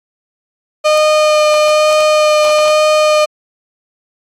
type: tone with vibrato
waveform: 35% pulse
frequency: 610 Hz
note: D#5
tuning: 34 cents flat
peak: -6 dBFS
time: 0.84-3.26 s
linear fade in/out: 20 ms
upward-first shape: sine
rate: 1.1 Hz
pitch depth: 10 cents each way
effects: low-pass 7000 Hz 12 dB/octave + AAC 64 kbps